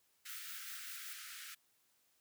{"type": "high-pass noise", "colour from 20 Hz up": "pink", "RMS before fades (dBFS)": -50, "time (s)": [0.25, 1.55], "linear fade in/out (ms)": 10, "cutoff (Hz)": 1300, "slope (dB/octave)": 96}
{"type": "noise with tremolo", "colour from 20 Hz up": "violet", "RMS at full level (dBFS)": -49, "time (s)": [0.29, 1.13], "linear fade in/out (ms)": 0, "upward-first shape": "square", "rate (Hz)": 5.2, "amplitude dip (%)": 35}
{"effects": ["white hiss -75 dBFS RMS until 2.2 s", "high-pass 60 Hz 12 dB/octave"]}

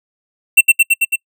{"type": "tone with echo", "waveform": "square", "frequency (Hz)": 2708, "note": "E7", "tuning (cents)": 46, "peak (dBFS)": -3, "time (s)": [0.57, 0.61], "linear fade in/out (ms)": 10, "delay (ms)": 110, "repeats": 5, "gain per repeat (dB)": -2, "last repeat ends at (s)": 1.16, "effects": ["noise-tail reverb RT60 0.1 s tail -26 dB re dry"]}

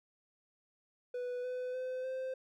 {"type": "tone with pitch steps", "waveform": "triangle", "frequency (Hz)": [493.9, 502.5, 511.3, 520.3], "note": ["B4", "B4", "C5", "C5"], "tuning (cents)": [0, 30, -40, -10], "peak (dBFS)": -34, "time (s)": [1.14, 2.34], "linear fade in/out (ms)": 5, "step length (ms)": 300, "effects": []}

